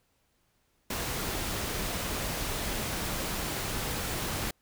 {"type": "noise", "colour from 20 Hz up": "pink", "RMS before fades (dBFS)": -33, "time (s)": [0.9, 4.51], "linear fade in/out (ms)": 5, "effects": ["pink hiss -72 dBFS RMS until 4.61 s"]}